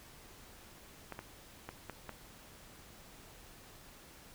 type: clicks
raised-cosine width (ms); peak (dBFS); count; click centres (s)
0.5; -27; 5; 1.123 / 1.191 / 1.69 / 1.897 / 2.093
effects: pink hiss -56 dBFS RMS until 4.34 s